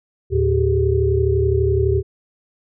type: tone cluster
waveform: sine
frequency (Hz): 78.1 / 113.2 / 386 / 417.9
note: D#2 / A2 / G4 / G#4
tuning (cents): +7 / +50 / -27 / +11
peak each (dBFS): -19 / -20 / -18 / -25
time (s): 0.3-2.03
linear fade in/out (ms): 50
effects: none